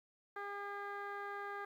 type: tone with low-pass filter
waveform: 15% pulse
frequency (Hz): 404.1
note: G#4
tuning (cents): -47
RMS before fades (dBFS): -44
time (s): 0.36-1.65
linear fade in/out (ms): 5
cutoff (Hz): 1700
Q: 2
effects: 12-bit